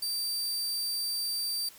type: tone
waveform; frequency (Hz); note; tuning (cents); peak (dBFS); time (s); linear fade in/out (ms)
sawtooth; 4664; D8; -13; -27; 0.02-1.69; 5
effects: white hiss -53 dBFS RMS until 1.78 s